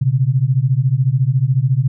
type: beating tone pair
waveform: sine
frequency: 123.9 / 137.9 Hz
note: B2 / C#3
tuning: +6 / -9 cents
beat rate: 14 Hz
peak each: -15 dBFS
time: 0.01-1.88 s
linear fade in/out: 10 ms
effects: none